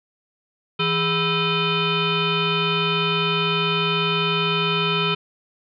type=tone with frequency modulation; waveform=sine; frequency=1318.5 Hz; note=E6; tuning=in tune; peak=-18 dBFS; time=0.79-5.15 s; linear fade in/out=10 ms; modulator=577 Hz; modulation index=3.7; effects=none